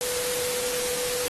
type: tone in noise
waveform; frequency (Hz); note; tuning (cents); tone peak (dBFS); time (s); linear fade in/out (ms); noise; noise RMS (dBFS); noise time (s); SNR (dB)
sine; 493.9; B4; 0; -30; 0.01-1.28; 0; white; -29; 0.01-1.28; -4
effects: AAC 32 kbps